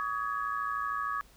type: tone cluster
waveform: sine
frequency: 1137 / 1250 / 1671 Hz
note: C#6 / D#6 / G#6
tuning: +44 / +8 / +10 cents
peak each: -33 / -35 / -37 dBFS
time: 0-1.21 s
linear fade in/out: 0 ms
effects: added 50 Hz sine -60 dBFS peak until 1.36 s + pink hiss -60 dBFS RMS until 1.36 s